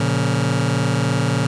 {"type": "chord", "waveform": "sawtooth", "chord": "Bb minor", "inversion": "none", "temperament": "just", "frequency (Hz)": [116.54, 139.85, 174.81], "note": ["Bb2", "Db3", "F3"], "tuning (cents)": [0, 16, 2], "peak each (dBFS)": [-16, -16, -20], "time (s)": [0, 1.47], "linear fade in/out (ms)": 5, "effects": ["resampled to 22050 Hz", "8-bit"]}